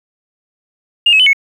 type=tone with pitch steps; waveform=sine; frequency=2825 / 2571 / 3019 / 2201 Hz; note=F7 / E7 / F#7 / C#7; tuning=+19 / -44 / +34 / -13 cents; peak=-5 dBFS; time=1.06-1.332 s; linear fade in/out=5 ms; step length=68 ms; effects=tanh soft clip ceiling -1 dBFS + 7-bit